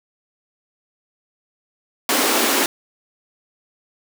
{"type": "high-pass noise", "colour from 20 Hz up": "pink", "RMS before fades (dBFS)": -18, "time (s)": [2.09, 2.66], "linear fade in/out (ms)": 2, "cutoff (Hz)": 240, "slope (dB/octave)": 48, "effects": []}